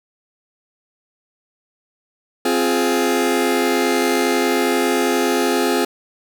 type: chord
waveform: sawtooth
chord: F minor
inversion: second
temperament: just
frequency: 261.9 / 349.2 / 419.1 Hz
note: C4 / F4 / Ab4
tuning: +2 / 0 / +16 cents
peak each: -16 dBFS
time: 2.45-5.85 s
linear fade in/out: 5 ms
effects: none